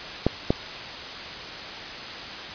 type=clicks; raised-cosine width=2 ms; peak=-5 dBFS; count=2; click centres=0.266 / 0.505 s; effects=white hiss -35 dBFS RMS until 2.54 s + resampled to 11025 Hz